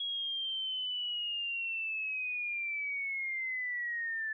sine linear sweep, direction down, 3322 to 1745 Hz, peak -33 dBFS, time 0-4.33 s, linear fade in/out 5 ms, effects none

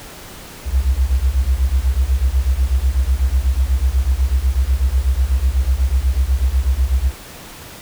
sine beating tone pair, 61 / 69.1 Hz, B1 / C#2, -21 / -5 cents, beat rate 8.1 Hz, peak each -16 dBFS, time 0.65-7.12 s, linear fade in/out 50 ms, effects pink hiss -36 dBFS RMS until 7.81 s

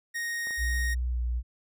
45% pulse tone, 1864.7 Hz, A#6, in tune, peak -30 dBFS, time 0.14-0.95 s, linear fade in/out 20 ms
clicks, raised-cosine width 1 ms, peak -33 dBFS, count 2, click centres 0.471 / 0.508 s
sine tone with pitch glide, 61.5 to 60.1 Hz, B1 to B1, -7 to -46 cents, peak -26 dBFS, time 0.57-1.43 s, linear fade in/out 50 ms, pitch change -39 cents, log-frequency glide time 1.1-1.19 s
effects none

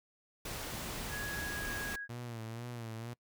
pink noise, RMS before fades -41 dBFS, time 0.45-1.96 s, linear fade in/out 5 ms
sine tone with pitch glide, 1669 to 1650.8 Hz, G#6 to G#6, +8 to -11 cents, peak -39 dBFS, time 1.09-2.08 s, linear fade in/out 50 ms, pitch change -19 cents, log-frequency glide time 1.26-1.68 s
sawtooth tone with vibrato, 116.54 Hz, A#2, in tune, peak -37 dBFS, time 2.09-3.14 s, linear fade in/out 10 ms, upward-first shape sine, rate 2.1 Hz, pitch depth 76 cents each way
effects noise-tail reverb RT60 0.1 s tail -24 dB re dry

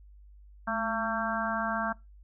harmonic tone with a mistuned harmonic, 225.6 Hz, A3, 44 cents sharp, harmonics 1 / 3 / 4 / 5 / 6 / 7, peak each -35 / -35 / -35 / -35 / -35 / -35 dBFS, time 0.67-1.93 s, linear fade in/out 10 ms, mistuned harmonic 1, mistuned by -70 cents, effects noise-tail reverb RT60 0.2 s tail -20 dB re dry + added 50 Hz sine -50 dBFS peak until 2.23 s

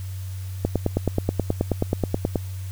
click train, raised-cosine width 2 ms, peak -7 dBFS, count 17, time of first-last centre 0.65-2.358 s, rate 9.37 Hz, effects added 94 Hz sine -29 dBFS peak until 2.71 s + white hiss -47 dBFS RMS until 2.71 s

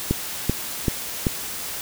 click train, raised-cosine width 3 ms, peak -6 dBFS, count 4, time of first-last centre 0.11-1.268 s, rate 2.59 Hz, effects white hiss -31 dBFS RMS until 1.81 s

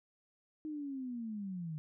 sine linear sweep, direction down, 312.5 to 150 Hz, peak -38 dBFS, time 0.65-1.78 s, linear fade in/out 0 ms, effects none

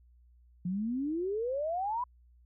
sine exponential sweep, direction up, 172.6 to 1013 Hz, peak -30 dBFS, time 0.65-2.04 s, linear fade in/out 5 ms, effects added 60 Hz sine -58 dBFS peak until 2.45 s

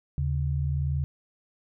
sine tone pair together, 77.78 / 138.59 Hz, D#2 / C#3, 0 / 0 cents, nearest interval minor seventh, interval 1000 cents, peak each -27 dBFS, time 0.18-1.04 s, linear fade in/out 0 ms, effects none

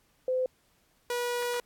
sine / sawtooth tone pair in turn, 512 / 484.7 Hz, C5 / B4, -38 / -32 cents, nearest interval minor second, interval 94 cents, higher first, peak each -25 dBFS, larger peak neither, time 0.28-0.46 / 1.1-1.6 s, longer second, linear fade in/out 2 ms, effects pink hiss -68 dBFS RMS until 1.65 s + AAC 64 kbps

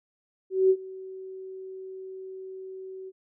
sine tone with ADSR envelope, 378.5 Hz, F#4, 39 cents sharp, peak -15 dBFS, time 0.5-3.12 s, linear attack 200 ms, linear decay 60 ms, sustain -22 dB, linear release 39 ms, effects none

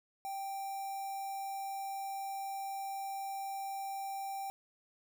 square tone with notch filter, 784 Hz, G5, in tune, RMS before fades -40 dBFS, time 0.25-4.5 s, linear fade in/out 0 ms, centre 3200 Hz, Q 0.57, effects none

